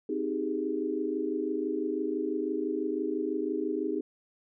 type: chord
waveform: sine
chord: Ab major seventh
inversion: first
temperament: just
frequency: 259.6 / 311.5 / 389.3 / 415.3 Hz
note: C4 / Eb4 / G4 / Ab4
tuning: -13 / +2 / -12 / 0 cents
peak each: -36 / -32 / -34 / -34 dBFS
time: 0.09-4.01 s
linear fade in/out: 5 ms
effects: none